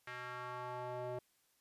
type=tone with band-pass filter sweep; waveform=square; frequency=124.4 Hz; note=B2; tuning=13 cents sharp; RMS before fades=-44 dBFS; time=0.07-1.19 s; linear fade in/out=5 ms; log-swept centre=1800 to 550 Hz; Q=2.1; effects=white hiss -75 dBFS RMS until 1.6 s + resampled to 32000 Hz